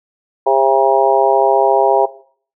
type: harmonic tone with a mistuned harmonic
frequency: 134.3 Hz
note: C3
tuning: 46 cents sharp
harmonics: 3 / 4 / 5 / 6 / 7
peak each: -16 / -16 / -16 / -16 / -16 dBFS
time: 0.46-2.06 s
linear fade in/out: 10 ms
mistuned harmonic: 7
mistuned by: +19 cents
effects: noise-tail reverb RT60 0.5 s tail -17 dB re dry